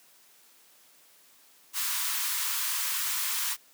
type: high-pass noise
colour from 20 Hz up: white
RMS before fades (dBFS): -30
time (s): 1.73-3.57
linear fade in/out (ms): 50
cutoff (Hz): 900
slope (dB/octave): 96
effects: white hiss -59 dBFS RMS until 3.73 s + high-pass 200 Hz 12 dB/octave